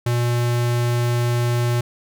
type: tone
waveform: square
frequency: 120.2 Hz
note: B2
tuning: 46 cents flat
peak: -18 dBFS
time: 0.06-1.81 s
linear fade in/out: 5 ms
effects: none